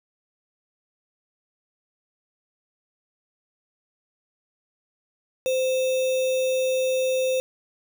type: tone with sample-and-hold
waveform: sine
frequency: 518 Hz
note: C5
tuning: 17 cents flat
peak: -20 dBFS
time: 5.46-7.4 s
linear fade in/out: 0 ms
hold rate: 3150 Hz
effects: none